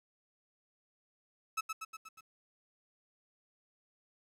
30% pulse tone with echo, 1300 Hz, E6, 24 cents flat, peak -29 dBFS, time 1.57-1.61 s, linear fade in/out 10 ms, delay 120 ms, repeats 5, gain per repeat -4 dB, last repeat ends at 2.21 s, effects resampled to 32000 Hz + 11-bit

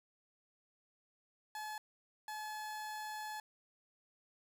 30% pulse tone bursts at uneven times, 856 Hz, A5, 48 cents flat, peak -39 dBFS, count 2, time 1.55-1.78 / 2.28-3.4 s, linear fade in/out 2 ms, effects none

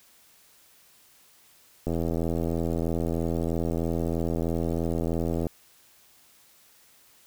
click train, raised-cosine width 2 ms, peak -15 dBFS, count 300, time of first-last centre 1.87-5.468 s, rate 83.1 Hz, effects white hiss -58 dBFS RMS until 7.26 s

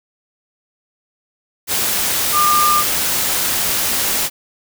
sine tone in noise, 1200 Hz, D6, 37 cents sharp, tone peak -12 dBFS, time 2.32-2.84 s, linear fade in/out 50 ms, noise white, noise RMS -18 dBFS, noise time 1.67-4.3 s, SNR +3 dB, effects none

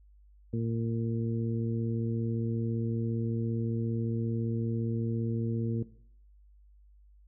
harmonic tone, 114.7 Hz, A#2, 28 cents flat, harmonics 1 / 2 / 3 / 4, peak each -31 / -32 / -39 / -40 dBFS, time 0.53-5.83 s, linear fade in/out 5 ms, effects noise-tail reverb RT60 0.6 s tail -17 dB re dry + added 50 Hz sine -55 dBFS peak until 7.27 s

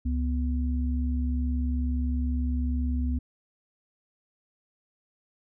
sine tone pair together, 69.3 / 247 Hz, C#2 / B3, 0 / 0 cents, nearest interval octave + minor seventh, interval 2200 cents, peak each -25 / -31 dBFS, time 0.05-3.19 s, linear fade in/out 10 ms, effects none

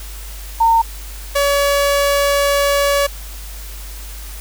sine / sawtooth tone pair in turn, 912 / 566.7 Hz, A#5 / C#5, -38 / +38 cents, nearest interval minor sixth, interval 824 cents, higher first, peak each -9 dBFS, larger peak neither, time 0.6-0.82 / 1.35-3.07 s, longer second, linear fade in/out 10 ms, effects added 50 Hz sine -29 dBFS peak until 4.4 s + white hiss -36 dBFS RMS until 4.4 s

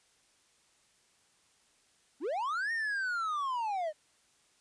triangle linear two-way sweep, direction up then down, 240 to 1864.7 to 591 Hz, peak -29 dBFS, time 2.2-3.93 s, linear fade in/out 50 ms, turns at 2.72 s, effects white hiss -68 dBFS RMS until 4.6 s + resampled to 22050 Hz

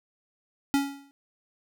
square tone with exponential decay, 279 Hz, C#4, 11 cents sharp, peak -19 dBFS, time 0.74-1.11 s, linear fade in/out 0 ms, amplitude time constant 79 ms, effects none

